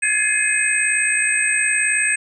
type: tone cluster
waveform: sine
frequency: 1675 / 1734 / 2110 / 2527 / 8230 Hz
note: G#6 / A6 / C7 / D#7 / C9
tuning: +14 / -26 / +14 / +26 / -30 cents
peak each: -23 / -24 / -26 / -20 / -21 dBFS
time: 0.02-2.16 s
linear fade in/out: 10 ms
effects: none